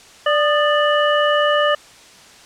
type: harmonic tone with a mistuned harmonic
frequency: 589 Hz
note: D5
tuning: 5 cents sharp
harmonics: 1 / 2 / 3 / 5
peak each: -16 / -19 / -21 / -23 dBFS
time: 0.26-1.75 s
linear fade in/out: 5 ms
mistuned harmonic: 2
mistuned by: +69 cents
effects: white hiss -44 dBFS RMS until 2.45 s + low-pass 7000 Hz 12 dB/octave